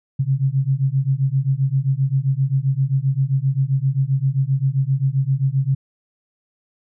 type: beating tone pair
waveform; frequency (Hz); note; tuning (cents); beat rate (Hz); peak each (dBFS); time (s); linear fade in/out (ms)
sine; 131.4 / 139; C3 / C#3; +8 / +5; 7.6; -19; 0.19-5.75; 10
effects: none